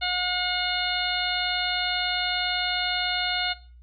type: harmonic tone with a mistuned harmonic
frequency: 722 Hz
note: F#5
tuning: 43 cents flat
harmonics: 1 / 2 / 3 / 4 / 5 / 6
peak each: -31 / -31 / -31 / -31 / -31 / -31 dBFS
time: 0.01-3.54 s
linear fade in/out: 20 ms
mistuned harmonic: 6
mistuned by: -49 cents
effects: noise-tail reverb RT60 0.4 s tail -18 dB re dry + added 60 Hz sine -46 dBFS peak until 3.82 s